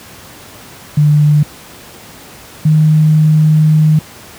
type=tone pair in turn; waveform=sine; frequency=148.9 / 154.76 Hz; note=D3 / D#3; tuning=+24 / -9 cents; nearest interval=minor second; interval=67 cents; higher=second; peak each=-5 dBFS; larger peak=neither; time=0.97-1.43 / 2.65-3.99 s; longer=second; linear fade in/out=5 ms; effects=pink hiss -35 dBFS RMS until 4.38 s + high-pass 80 Hz 12 dB/octave